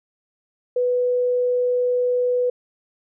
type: tone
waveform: sine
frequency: 494.5 Hz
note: B4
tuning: 2 cents sharp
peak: -17 dBFS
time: 0.76-2.5 s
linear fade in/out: 5 ms
effects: none